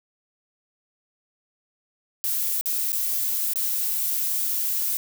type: noise with dropouts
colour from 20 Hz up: violet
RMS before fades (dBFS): -25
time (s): 2.24-4.97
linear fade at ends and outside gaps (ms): 0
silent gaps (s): 2.611-2.658 / 2.92-2.929 / 3.535-3.558
effects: none